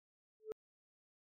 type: tone with exponential growth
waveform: sine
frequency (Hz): 434.3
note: A4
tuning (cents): -23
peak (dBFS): -33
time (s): 0.4-0.52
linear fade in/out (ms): 0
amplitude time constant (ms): 25
effects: tanh soft clip ceiling -35 dBFS + MP3 96 kbps